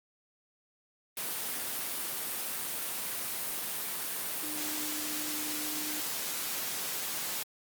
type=tone in noise; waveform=sine; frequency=303.1 Hz; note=D#4; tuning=45 cents flat; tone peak=-41 dBFS; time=4.43-6 s; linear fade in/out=2 ms; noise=white; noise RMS=-35 dBFS; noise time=1.17-7.43 s; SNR=-9 dB; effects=high-pass 150 Hz 12 dB/octave + Opus 32 kbps